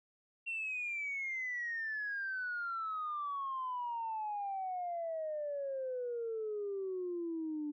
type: exponential sweep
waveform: sine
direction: down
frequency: 2740 to 292.4 Hz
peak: -35 dBFS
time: 0.46-7.72 s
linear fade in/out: 20 ms
effects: tanh soft clip ceiling -31 dBFS